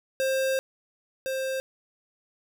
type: tone pair in turn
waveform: square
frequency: 530 / 528.2 Hz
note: C5 / C5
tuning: +22 / +16 cents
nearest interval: unison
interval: 6 cents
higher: first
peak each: -24 / -28 dBFS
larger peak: first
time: 0.2-0.59 / 1.26-1.6 s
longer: first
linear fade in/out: 0 ms
effects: none